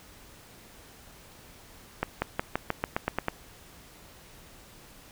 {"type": "accelerating click train", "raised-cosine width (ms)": 0.5, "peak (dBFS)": -11, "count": 10, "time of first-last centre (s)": [2.03, 3.284], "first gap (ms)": 190, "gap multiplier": 0.92, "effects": ["pink hiss -52 dBFS RMS until 5.11 s"]}